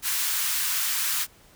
white high-pass noise, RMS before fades -26 dBFS, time 0.02-1.27 s, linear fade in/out 50 ms, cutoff 1100 Hz, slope 24 dB/octave, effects pink hiss -55 dBFS RMS until 1.55 s

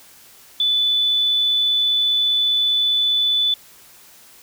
sine tone, 3485 Hz, A7, 17 cents flat, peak -15 dBFS, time 0.6-3.54 s, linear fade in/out 2 ms, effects white hiss -47 dBFS RMS until 4.42 s

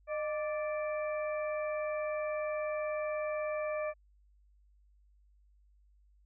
harmonic tone with a mistuned harmonic, 586 Hz, D5, 4 cents flat, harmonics 1 / 2 / 3 / 4, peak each -33 / -42 / -47 / -45 dBFS, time 0.07-3.94 s, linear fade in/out 50 ms, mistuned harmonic 1, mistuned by +74 cents, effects added 50 Hz sine -62 dBFS peak until 6.25 s

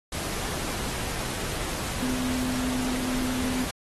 sine tone in noise, 253.6 Hz, B3, 46 cents sharp, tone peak -27 dBFS, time 2.02-3.65 s, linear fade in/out 5 ms, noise pink, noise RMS -32 dBFS, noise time 0.12-3.71 s, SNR +2 dB, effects AAC 32 kbps

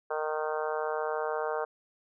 harmonic tone, 154.4 Hz, D#3, 13 cents flat, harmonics 3 / 4 / 5 / 6 / 7 / 8 / 9 / 10, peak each -33 / -35 / -37 / -39 / -40 / -41 / -42 / -43 dBFS, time 0.1-1.65 s, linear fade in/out 10 ms, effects none

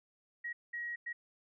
sine tone bursts at uneven times, 1900 Hz, A#6, 33 cents sharp, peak -37 dBFS, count 3, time 0.44-0.53 / 0.73-0.96 / 1.06-1.13 s, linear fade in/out 10 ms, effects none

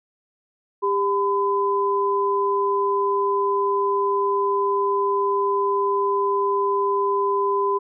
sine tone pair together, 398.6 / 1009.1 Hz, G4 / B5, +29 / +37 cents, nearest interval octave + major third, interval 1608 cents, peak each -21 dBFS, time 0.82-7.79 s, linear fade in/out 20 ms, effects none

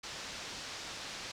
white low-pass noise, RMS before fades -44 dBFS, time 0.03-1.32 s, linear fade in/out 10 ms, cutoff 6000 Hz, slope 24 dB/octave, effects none

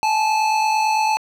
square tone pair together, 822 / 870.9 Hz, G#5 / A5, -18 / -18 cents, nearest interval minor second, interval 100 cents, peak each -26 / -17 dBFS, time 0.03-1.17 s, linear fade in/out 0 ms, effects low-pass 6000 Hz 12 dB/octave + 7-bit

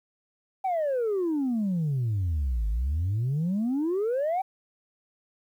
sine exponential two-way sweep, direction down then up, 784 to 50.6 to 784 Hz, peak -22 dBFS, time 0.64-4.42 s, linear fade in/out 10 ms, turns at 2.68 s, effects tanh soft clip ceiling -22 dBFS + 10-bit

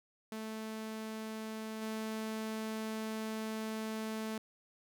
sawtooth tone with level steps, 219.3 Hz, A3, 6 cents flat, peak -36 / -33 dBFS, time 0.32-4.38 s, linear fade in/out 2 ms, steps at 1.81 s, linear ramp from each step 20 ms, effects none

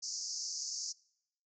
white band-pass noise, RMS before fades -40 dBFS, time 0.02-0.93 s, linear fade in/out 20 ms, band 4700 to 6800 Hz, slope 96 dB/octave, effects noise-tail reverb RT60 0.8 s tail -25 dB re dry

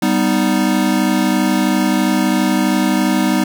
square chord, G augmented, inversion none, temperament equal with one note detuned, 196 / 248.1 / 311.1 Hz, G3 / B3 / D#4, 0 / +8 / 0 cents, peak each -18 dBFS, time 0.02-3.44 s, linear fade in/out 5 ms, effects none

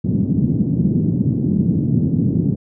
pink band-pass noise, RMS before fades -17 dBFS, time 0.04-2.56 s, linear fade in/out 10 ms, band 120 to 260 Hz, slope 24 dB/octave, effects none

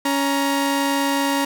sawtooth tone pair together, 279.1 / 938.8 Hz, C#4 / A#5, +12 / +12 cents, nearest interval octave + major sixth, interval 2100 cents, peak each -16 / -19 dBFS, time 0.05-1.45 s, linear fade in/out 5 ms, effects none

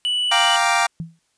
triangle tone, 2960 Hz, F#7, in tune, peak -17 dBFS, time 0.05-0.56 s, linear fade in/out 0 ms
25% pulse chord, G minor seventh, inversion third, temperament equal, 698.5 / 784 / 932.3 / 1174.7 Hz, F5 / G5 / Bb5 / D6, 0 / 0 / 0 / 0 cents, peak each -18 dBFS, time 0.31-0.87 s, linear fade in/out 10 ms
sine tone with exponential decay, 164.8 Hz, E3, in tune, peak -22 dBFS, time 1-1.19 s, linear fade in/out 0 ms, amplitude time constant 40 ms
effects white hiss -67 dBFS RMS until 1.37 s + resampled to 22050 Hz

